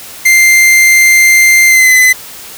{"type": "tone with pitch glide", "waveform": "45% pulse", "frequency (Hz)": [2093, 2023], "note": ["C7", "B6"], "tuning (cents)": [0, 41], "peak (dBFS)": -3, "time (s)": [0.25, 2.13], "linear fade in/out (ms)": 10, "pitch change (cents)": -59, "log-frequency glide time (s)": [1.67, 1.94], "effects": ["white hiss -29 dBFS RMS until 2.57 s"]}